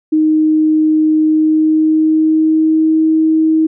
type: tone with pitch glide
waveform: sine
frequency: 311.1 to 317.1 Hz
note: D#4 to D#4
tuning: 0 to +33 cents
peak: -8 dBFS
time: 0.12-3.67 s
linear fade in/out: 10 ms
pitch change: +33 cents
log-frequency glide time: 1.21-3.01 s
effects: none